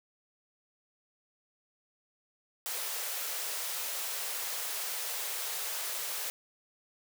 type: high-pass noise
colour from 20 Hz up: white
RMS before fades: -36 dBFS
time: 2.66-6.3 s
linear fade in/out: 0 ms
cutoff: 410 Hz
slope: 48 dB/octave
effects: none